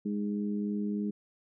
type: harmonic tone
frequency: 103.2 Hz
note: G#2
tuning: 10 cents flat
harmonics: 2 / 3 / 4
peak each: -30 / -38 / -41 dBFS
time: 0.05-1.11 s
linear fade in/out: 10 ms
effects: none